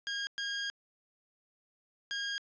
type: tone bursts at uneven times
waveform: 20% pulse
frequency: 1625 Hz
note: G#6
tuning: 38 cents flat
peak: -29 dBFS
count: 3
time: 0.07-0.27 / 0.38-0.7 / 2.11-2.38 s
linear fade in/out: 0 ms
effects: resampled to 16000 Hz

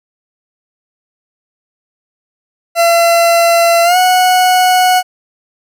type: tone with pitch glide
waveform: 40% pulse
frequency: 678 to 735.1 Hz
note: E5 to F#5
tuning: +49 to -11 cents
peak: -6 dBFS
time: 2.75-5.03 s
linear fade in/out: 50 ms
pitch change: +140 cents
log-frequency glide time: 3.84-3.97 s
effects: none

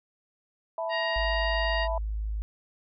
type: chord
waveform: sine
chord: E suspended fourth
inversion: none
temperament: equal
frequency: 659.3 / 880 / 987.8 Hz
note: E5 / A5 / B5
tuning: 0 / 0 / 0 cents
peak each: -30 / -36 / -35 dBFS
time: 0.78-1.98 s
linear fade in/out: 2 ms
type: harmonic tone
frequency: 939 Hz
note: A#5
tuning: 12 cents sharp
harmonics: 2 / 3 / 4 / 5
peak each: -30 / -35 / -41 / -39 dBFS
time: 0.89-1.88 s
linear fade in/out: 50 ms
type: tone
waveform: sine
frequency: 53 Hz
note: G#1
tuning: 36 cents sharp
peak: -28 dBFS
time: 1.16-2.42 s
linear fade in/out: 0 ms
effects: none

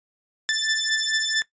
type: beating tone pair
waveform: 15% pulse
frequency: 1760 / 1764.5 Hz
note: A6 / A6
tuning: 0 / +4 cents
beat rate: 4.5 Hz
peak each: -18 dBFS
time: 0.49-1.42 s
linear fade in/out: 0 ms
effects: noise-tail reverb RT60 0.1 s tail -17 dB re dry + resampled to 16000 Hz

